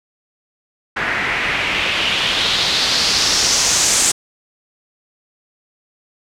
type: noise with low-pass filter sweep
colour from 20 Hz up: white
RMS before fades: -17 dBFS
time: 0.96-4.12 s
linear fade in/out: 10 ms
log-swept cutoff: 1800 to 7700 Hz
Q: 2.7
effects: none